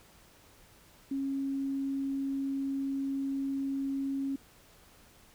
sine tone, 273.2 Hz, C#4, 25 cents flat, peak -30 dBFS, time 1.11-4.36 s, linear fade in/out 5 ms, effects pink hiss -59 dBFS RMS until 5.34 s

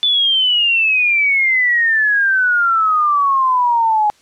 sine exponential sweep, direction down, 3507 to 830.6 Hz, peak -11 dBFS, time 0.03-4.1 s, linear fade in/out 0 ms, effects white hiss -52 dBFS RMS until 4.21 s + low-pass 7000 Hz 12 dB/octave

